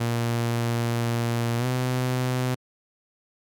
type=tone with pitch glide; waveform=sawtooth; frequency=117.6 to 126.77 Hz; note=A#2 to B2; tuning=+16 to +46 cents; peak=-19 dBFS; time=0-2.55 s; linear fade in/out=10 ms; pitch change=+130 cents; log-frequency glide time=1.58-1.66 s; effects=Opus 48 kbps